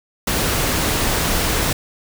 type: noise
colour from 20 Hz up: pink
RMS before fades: -19 dBFS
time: 0.27-1.73 s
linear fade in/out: 5 ms
effects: none